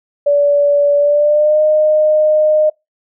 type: tone with pitch glide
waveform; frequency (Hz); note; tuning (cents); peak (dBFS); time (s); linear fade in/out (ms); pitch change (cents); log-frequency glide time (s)
sine; 576 to 613.8; D5 to D#5; -34 to -24; -8; 0.26-2.7; 10; +110; 0.97-1.62
effects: noise-tail reverb RT60 0.2 s tail -26 dB re dry